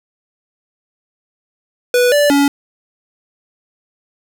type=tone with pitch steps; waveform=square; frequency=491.5 / 583 / 282.7 Hz; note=B4 / D5 / C#4; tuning=-8 / -13 / +34 cents; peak=-10 dBFS; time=1.94-2.48 s; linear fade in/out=2 ms; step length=180 ms; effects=none